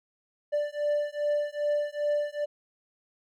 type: beating tone pair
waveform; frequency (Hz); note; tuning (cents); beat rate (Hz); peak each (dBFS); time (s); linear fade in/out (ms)
triangle; 587.3 / 589.8; D5 / D5; 0 / +7; 2.5; -27; 0.52-2.46; 20
effects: none